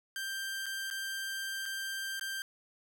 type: tone with dropouts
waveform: sawtooth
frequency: 1577 Hz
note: G6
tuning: 10 cents sharp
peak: -32 dBFS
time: 0.16-2.42 s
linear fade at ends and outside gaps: 1 ms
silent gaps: 0.659-0.664 / 0.902-0.91 / 1.656-1.66 / 2.196-2.211 s
effects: none